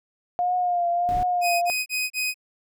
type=tone with vibrato; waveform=sine; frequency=708 Hz; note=F5; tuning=23 cents sharp; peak=-20 dBFS; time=0.39-1.7 s; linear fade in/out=0 ms; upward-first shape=triangle; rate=1.5 Hz; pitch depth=49 cents each way
type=noise; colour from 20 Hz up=brown; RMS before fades=-32 dBFS; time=1.09-1.23 s; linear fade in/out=0 ms
type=tone bursts; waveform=sawtooth; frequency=2506 Hz; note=D#7; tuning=12 cents sharp; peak=-20 dBFS; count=4; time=1.41-2.343 s; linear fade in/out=50 ms; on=210 ms; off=31 ms
effects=none